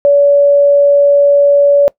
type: tone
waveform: sine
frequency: 570 Hz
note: C#5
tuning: 48 cents sharp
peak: -4 dBFS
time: 0.05-1.88 s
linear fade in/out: 0 ms
effects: noise-tail reverb RT60 0.1 s tail -21 dB re dry